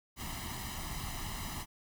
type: noise with comb filter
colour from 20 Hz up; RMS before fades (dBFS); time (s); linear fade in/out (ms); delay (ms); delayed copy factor
pink; -40; 0.16-1.66; 50; 1; +0.75
effects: none